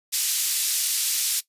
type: band-pass noise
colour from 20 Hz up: white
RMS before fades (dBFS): -24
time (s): 0.12-1.41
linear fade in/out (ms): 20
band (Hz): 3600 to 13000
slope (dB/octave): 12
effects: noise-tail reverb RT60 0.1 s tail -17 dB re dry + resampled to 32000 Hz